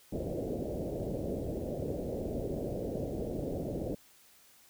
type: low-pass noise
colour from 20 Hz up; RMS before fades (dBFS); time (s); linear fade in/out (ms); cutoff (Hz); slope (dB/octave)
white; -36; 0.12-3.95; 5; 600; 48
effects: white hiss -61 dBFS RMS until 4.69 s